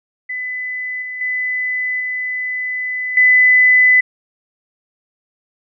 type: tone with level steps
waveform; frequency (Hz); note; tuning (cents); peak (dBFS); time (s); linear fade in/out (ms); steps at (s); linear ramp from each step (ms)
sine; 2005; B6; +26; -21 / -24 / -17 / -19 / -7; 0.29-4.01; 10; 1.02 / 1.21 / 2 / 3.17; 2
effects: none

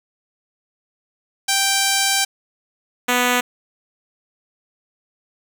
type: tone pair in turn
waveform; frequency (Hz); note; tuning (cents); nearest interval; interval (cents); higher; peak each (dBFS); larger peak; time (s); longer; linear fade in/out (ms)
5% pulse; 784 / 246.9; G5 / B3; 0 / 0; octave + minor sixth; 2000; first; -4; neither; 1.48-2.25 / 3.08-3.41; first; 10
effects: none

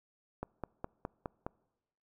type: click train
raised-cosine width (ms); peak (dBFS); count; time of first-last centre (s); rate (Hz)
1; -23; 6; 0.43-1.465; 4.83
effects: noise-tail reverb RT60 1.0 s tail -25 dB re dry

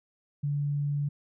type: tone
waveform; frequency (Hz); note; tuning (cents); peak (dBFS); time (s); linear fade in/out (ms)
sine; 144.3; D3; -30; -26; 0.43-1.09; 10
effects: none

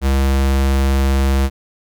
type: tone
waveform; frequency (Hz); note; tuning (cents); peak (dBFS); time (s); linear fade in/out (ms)
square; 67.6; C#2; -43; -13; 0.01-1.5; 50
effects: none

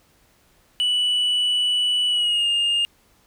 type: tone with pitch glide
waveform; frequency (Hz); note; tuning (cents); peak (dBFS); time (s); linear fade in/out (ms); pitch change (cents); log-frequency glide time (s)
sine; 2959 to 2825; F#7 to F7; -1 to +19; -15; 0.8-2.85; 0; -80; 2.08-2.47
effects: tanh soft clip ceiling -17 dBFS + pink hiss -59 dBFS RMS until 3.26 s

